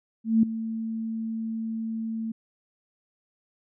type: tone with ADSR envelope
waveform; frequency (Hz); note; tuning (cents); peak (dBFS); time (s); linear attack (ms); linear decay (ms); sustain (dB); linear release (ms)
sine; 224; A3; +31; -14; 0.24-2.32; 190; 4; -14; 7
effects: none